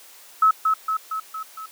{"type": "tone with echo", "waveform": "sine", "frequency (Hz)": 1293, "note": "E6", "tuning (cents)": -34, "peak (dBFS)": -12, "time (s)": [0.42, 0.51], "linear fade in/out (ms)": 5, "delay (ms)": 230, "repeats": 5, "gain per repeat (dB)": -4, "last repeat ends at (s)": 1.66, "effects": ["white hiss -47 dBFS RMS until 1.71 s", "high-pass 400 Hz 12 dB/octave"]}